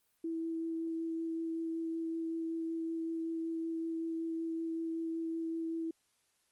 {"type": "tone with vibrato", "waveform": "sine", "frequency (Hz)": 327.8, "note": "E4", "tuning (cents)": -10, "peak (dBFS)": -34, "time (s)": [0.24, 5.91], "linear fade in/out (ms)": 5, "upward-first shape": "sine", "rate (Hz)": 5.3, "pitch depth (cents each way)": 9, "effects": ["white hiss -75 dBFS RMS until 6.51 s", "Opus 32 kbps"]}